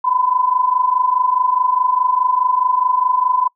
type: tone pair together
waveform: sine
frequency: 988 / 1012.8 Hz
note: B5 / B5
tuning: 0 / +43 cents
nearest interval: unison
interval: 43 cents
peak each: -18 / -15 dBFS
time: 0.04-3.48 s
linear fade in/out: 10 ms
effects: noise-tail reverb RT60 0.1 s tail -24 dB re dry